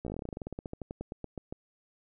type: slowing click train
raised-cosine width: 2 ms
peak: -24 dBFS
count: 26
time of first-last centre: 0.05-1.525 s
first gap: 15 ms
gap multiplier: 1.1
effects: none